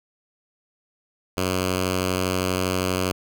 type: tone with notch filter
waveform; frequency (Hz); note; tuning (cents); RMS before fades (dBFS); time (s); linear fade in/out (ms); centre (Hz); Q
5% pulse; 92.5; F#2; 0; -24; 1.37-3.12; 5; 820; 1.8
effects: none